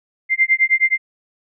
sine tone with tremolo, 2093 Hz, C7, in tune, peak -9 dBFS, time 0.29-0.98 s, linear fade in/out 50 ms, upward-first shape sine, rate 9.5 Hz, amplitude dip 100%, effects none

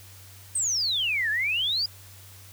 sine exponential two-way sweep, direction down then up, 8670 to 1671 to 4965 Hz, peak -23 dBFS, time 0.55-1.86 s, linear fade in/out 5 ms, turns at 1.3 s, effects added 96 Hz sine -48 dBFS peak until 2.52 s + white hiss -50 dBFS RMS until 2.52 s

